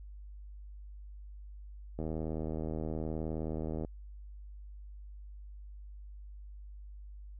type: click train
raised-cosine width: 2 ms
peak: -24 dBFS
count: 148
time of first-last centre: 1.99-3.848 s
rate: 79.1 Hz
effects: added 50 Hz sine -45 dBFS peak until 7.39 s